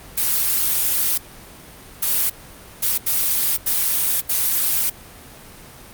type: noise bursts at uneven times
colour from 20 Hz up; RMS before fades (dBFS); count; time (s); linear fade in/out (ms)
blue; -19; 6; 0.17-1.18 / 2.02-2.3 / 2.82-2.98 / 3.06-3.57 / 3.66-4.21 / 4.29-4.9; 10
effects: pink hiss -41 dBFS RMS until 5.93 s + Opus 32 kbps

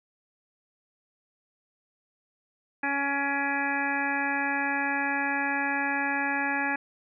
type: harmonic tone with a mistuned harmonic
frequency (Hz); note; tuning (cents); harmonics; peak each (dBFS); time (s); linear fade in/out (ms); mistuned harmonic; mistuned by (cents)
280; C#4; +18; 1 / 2 / 3 / 4 / 5 / 6 / 7 / 8 / 9; -33 / -41 / -31 / -41 / -39 / -29 / -36 / -37 / -38; 2.83-6.76; 5; 8; +79
effects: none

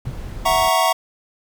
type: noise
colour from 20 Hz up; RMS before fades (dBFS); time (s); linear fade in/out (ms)
brown; -31; 0.05-0.69; 5
type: tone with exponential decay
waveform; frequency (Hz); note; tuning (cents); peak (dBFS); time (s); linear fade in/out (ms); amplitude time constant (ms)
sine; 130; C3; -11; -20; 0.07-0.19; 0; 25
type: chord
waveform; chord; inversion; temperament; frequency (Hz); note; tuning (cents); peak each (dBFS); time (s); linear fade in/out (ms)
square; F# dominant seventh; third; equal; 659.3 / 740 / 932.3 / 1108.7; E5 / F#5 / A#5 / C#6; 0 / 0 / 0 / 0; -21; 0.45-0.93; 10
effects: none

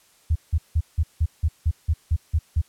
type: tone bursts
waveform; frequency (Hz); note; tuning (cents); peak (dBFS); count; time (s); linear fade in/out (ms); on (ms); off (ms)
sine; 79.1; D#2; +29; -16; 11; 0.3-2.616; 10; 56; 170
effects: white hiss -58 dBFS RMS until 2.68 s + low-pass 12000 Hz 12 dB/octave

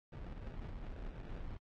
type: noise with sample-and-hold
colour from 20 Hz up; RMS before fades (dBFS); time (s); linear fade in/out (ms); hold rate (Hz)
brown; -45; 0.12-1.57; 5; 1050
effects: low-pass 3000 Hz 12 dB/octave + AAC 48 kbps

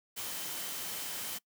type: tone in noise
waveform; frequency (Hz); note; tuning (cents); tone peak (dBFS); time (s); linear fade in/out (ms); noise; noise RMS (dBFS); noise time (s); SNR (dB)
sine; 3077; G7; -33; -50; 0.16-1.39; 20; white; -39; 0.16-1.39; -14
effects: noise-tail reverb RT60 0.1 s tail -23 dB re dry + high-pass 100 Hz 12 dB/octave

